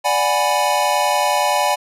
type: chord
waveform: square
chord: G# half-diminished seventh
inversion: second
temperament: equal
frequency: 587.3 / 740 / 830.6 / 987.8 Hz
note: D5 / F#5 / G#5 / B5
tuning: 0 / 0 / 0 / 0 cents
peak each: -22 / -22 / -20 / -22 dBFS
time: 0.04-1.76 s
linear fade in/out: 20 ms
effects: resampled to 32000 Hz